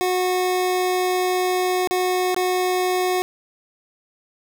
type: tone with dropouts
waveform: 25% pulse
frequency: 365.8 Hz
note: F#4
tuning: 20 cents flat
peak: -15 dBFS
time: 0.01-3.22 s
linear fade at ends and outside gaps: 0 ms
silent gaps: 1.874-1.91 / 2.345-2.364 s
effects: none